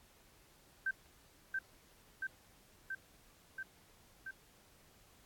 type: tone with echo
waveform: sine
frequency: 1558 Hz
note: G6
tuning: 11 cents flat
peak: -32 dBFS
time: 0.86-0.91 s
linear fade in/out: 5 ms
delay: 680 ms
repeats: 5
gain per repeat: -2 dB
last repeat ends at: 4.31 s
effects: pink hiss -65 dBFS RMS until 5.25 s + AAC 64 kbps